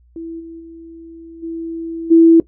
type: tone with level steps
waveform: sine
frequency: 330 Hz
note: E4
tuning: 2 cents sharp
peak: -25 / -30 / -33 / -22 / -4 dBFS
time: 0.16-2.4 s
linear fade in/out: 2 ms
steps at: 0.39 / 0.59 / 1.42 / 2.1 s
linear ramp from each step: 20 ms
effects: noise-tail reverb RT60 0.1 s tail -17 dB re dry + added 60 Hz sine -48 dBFS peak until 2.47 s